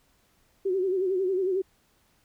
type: tone with vibrato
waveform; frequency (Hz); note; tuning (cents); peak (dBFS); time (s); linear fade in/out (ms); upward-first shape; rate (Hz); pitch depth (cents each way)
sine; 375.9; F#4; +27; -23; 0.65-1.62; 10; sine; 11; 79
effects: pink hiss -66 dBFS RMS until 2.24 s